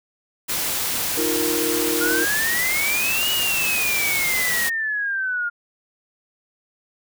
white noise, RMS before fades -24 dBFS, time 0.48-4.7 s, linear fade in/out 20 ms
triangle chord, Eb suspended second, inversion none, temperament equal, 311.1 / 349.2 / 466.2 Hz, Eb4 / F4 / Bb4, 0 / 0 / 0 cents, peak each -24 dBFS, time 1.17-2.25 s, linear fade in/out 10 ms
sine exponential two-way sweep, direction up then down, 1407 to 2932 to 1407 Hz, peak -21 dBFS, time 2-5.5 s, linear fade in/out 20 ms, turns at 3.31 s
effects none

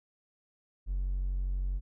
triangle tone, 46.25 Hz, F#1, in tune, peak -26 dBFS, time 0.86-1.81 s, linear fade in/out 50 ms, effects tanh soft clip ceiling -24 dBFS

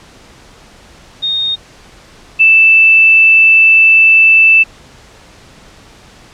sine tone pair in turn, 3698 / 2645 Hz, A#7 / E7, -15 / +5 cents, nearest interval tritone, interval 580 cents, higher first, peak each -12 / -3 dBFS, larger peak second, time 1.22-1.56 / 2.39-4.64 s, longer second, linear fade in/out 20 ms, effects pink hiss -40 dBFS RMS until 6.33 s + low-pass 7000 Hz 12 dB/octave

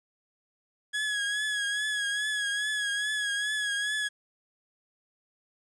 30% pulse tone with vibrato, 1674 Hz, G#6, 13 cents sharp, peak -25 dBFS, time 0.93-4.09 s, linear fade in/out 20 ms, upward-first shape triangle, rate 2.4 Hz, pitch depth 54 cents each way, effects resampled to 22050 Hz + 10-bit

